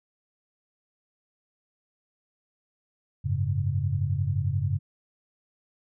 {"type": "chord", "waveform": "sine", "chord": "F# suspended second", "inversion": "none", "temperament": "equal", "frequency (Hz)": [92.5, 103.83, 138.59], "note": ["F#2", "G#2", "C#3"], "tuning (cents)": [0, 0, 0], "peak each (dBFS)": -28, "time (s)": [3.24, 4.79], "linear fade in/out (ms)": 20, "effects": []}